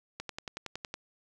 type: click train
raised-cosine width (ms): 0.2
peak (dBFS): -20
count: 9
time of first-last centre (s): 0.2-0.941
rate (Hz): 10.8
effects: none